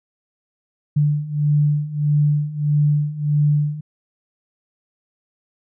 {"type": "beating tone pair", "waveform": "sine", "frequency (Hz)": [146.83, 148.43], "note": ["D3", "D3"], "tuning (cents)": [0, 19], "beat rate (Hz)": 1.6, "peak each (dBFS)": [-20, -17], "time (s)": [0.96, 3.81], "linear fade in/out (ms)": 10, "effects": []}